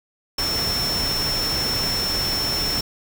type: tone in noise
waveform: sine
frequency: 5400 Hz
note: E8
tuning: 41 cents sharp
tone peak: -22 dBFS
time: 0.38-2.81 s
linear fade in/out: 5 ms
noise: pink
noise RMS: -27 dBFS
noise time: 0.38-2.81 s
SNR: +2 dB
effects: none